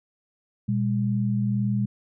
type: tone pair together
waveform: sine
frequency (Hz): 120.41 / 202.5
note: B2 / G#3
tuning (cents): -43 / -43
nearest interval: major sixth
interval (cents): 900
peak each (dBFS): -24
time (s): 0.68-1.86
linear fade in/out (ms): 10
effects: none